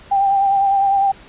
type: tone with vibrato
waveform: sine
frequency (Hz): 789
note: G5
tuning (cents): +11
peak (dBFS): -12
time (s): 0.11-1.12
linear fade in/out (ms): 10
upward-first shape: sine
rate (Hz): 9.9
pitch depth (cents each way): 26
effects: pink hiss -43 dBFS RMS until 1.28 s + resampled to 8000 Hz